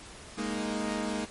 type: chord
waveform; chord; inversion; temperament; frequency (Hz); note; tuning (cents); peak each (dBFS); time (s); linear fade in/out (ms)
sawtooth; Ab suspended second; none; equal; 207.7 / 233.1 / 311.1; Ab3 / Bb3 / Eb4; 0 / 0 / 0; -30 / -31 / -32; 0.37-1.26; 20
effects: pink hiss -47 dBFS RMS until 1.3 s + MP3 48 kbps